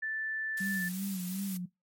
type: tone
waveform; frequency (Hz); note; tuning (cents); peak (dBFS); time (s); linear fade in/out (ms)
sine; 1760; A6; 0; -32; 0.02-0.89; 10
type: noise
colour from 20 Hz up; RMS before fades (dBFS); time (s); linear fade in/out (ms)
blue; -42; 0.57-1.57; 2
type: tone with vibrato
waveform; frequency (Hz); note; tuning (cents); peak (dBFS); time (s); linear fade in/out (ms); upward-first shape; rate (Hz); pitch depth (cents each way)
sine; 188.2; F#3; +30; -33; 0.6-1.66; 10; sine; 2.7; 88
effects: noise-tail reverb RT60 0.2 s tail -21 dB re dry + MP3 64 kbps